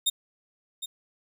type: tone with echo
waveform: sawtooth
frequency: 3674 Hz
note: A#7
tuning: 26 cents flat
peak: -18 dBFS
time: 0.06-0.1 s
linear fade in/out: 10 ms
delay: 760 ms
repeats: 1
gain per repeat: -11 dB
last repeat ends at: 0.86 s
effects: none